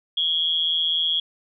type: tone with amplitude modulation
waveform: sine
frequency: 3300 Hz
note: G#7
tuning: 12 cents flat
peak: -16 dBFS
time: 0.17-1.2 s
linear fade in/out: 5 ms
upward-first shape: sine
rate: 164 Hz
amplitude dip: 75%
effects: none